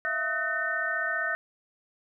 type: tone cluster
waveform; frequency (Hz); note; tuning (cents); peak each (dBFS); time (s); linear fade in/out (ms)
sine; 649 / 684 / 1273 / 1513 / 1817; E5 / F5 / D#6 / F#6 / A#6; -27 / -36 / +39 / +38 / -45; -37 / -39 / -36 / -30 / -30; 0.05-1.35; 0
effects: none